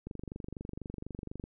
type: click train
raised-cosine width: 3 ms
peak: -27 dBFS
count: 34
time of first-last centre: 0.07-1.439 s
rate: 24.1 Hz
effects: none